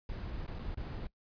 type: noise with dropouts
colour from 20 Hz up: brown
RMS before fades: -40 dBFS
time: 0.09-1.07 s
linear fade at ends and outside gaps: 1 ms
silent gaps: 0.464-0.478 / 0.587-0.592 / 0.745-0.773 s
effects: noise-tail reverb RT60 0.1 s tail -20 dB re dry + resampled to 11025 Hz